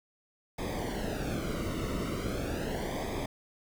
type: noise with flanger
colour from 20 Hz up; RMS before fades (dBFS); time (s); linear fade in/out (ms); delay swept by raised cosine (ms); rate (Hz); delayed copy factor
brown; -34; 0.58-3.26; 5; 0.7 to 1.23; 0.39; -0.8
effects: none